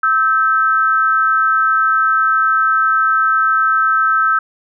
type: tone pair together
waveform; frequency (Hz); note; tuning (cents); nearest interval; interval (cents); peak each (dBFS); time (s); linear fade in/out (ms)
sine; 1303 / 1555.2; E6 / G6; -20 / -14; minor third; 306; -12 / -16; 0.03-4.39; 5
effects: none